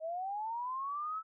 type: linear sweep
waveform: sine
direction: up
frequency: 622.3 to 1318.5 Hz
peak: -35 dBFS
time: 0-1.23 s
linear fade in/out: 50 ms
effects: none